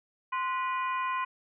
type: harmonic tone with a mistuned harmonic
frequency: 490 Hz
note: B4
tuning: 14 cents flat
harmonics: 2 / 3 / 4 / 5 / 6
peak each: -29 / -39 / -40 / -40 / -50 dBFS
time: 0.32-1.25 s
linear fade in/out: 10 ms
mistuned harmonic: 2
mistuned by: +100 cents
effects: none